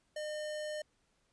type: tone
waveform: square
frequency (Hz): 607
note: D#5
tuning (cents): -43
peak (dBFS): -38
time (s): 0.16-0.82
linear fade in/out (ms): 5
effects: pink hiss -75 dBFS RMS until 1.32 s + resampled to 22050 Hz